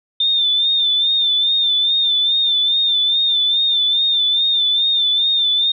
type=tone with vibrato; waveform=sine; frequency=3587 Hz; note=A7; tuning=33 cents sharp; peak=-13 dBFS; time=0.2-5.72 s; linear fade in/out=5 ms; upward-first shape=sine; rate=2.4 Hz; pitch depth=56 cents each way; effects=none